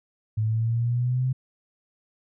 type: exponential sweep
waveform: sine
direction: up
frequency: 107.6 to 130.81 Hz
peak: -21 dBFS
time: 0.37-1.33 s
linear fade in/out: 10 ms
effects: none